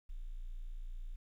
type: tone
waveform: sine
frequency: 28.92 Hz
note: A#0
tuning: 13 cents flat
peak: -40 dBFS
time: 0.09-1.16 s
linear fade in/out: 10 ms
effects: 12-bit